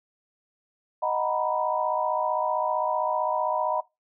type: chord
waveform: sine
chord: B major seventh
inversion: first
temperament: equal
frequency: 622.3 / 740 / 932.3 / 987.8 Hz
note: D#5 / F#5 / A#5 / B5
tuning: 0 / 0 / 0 / 0 cents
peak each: -28 / -30 / -30 / -28 dBFS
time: 1.02-3.81 s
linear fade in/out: 10 ms
effects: noise-tail reverb RT60 0.2 s tail -20 dB re dry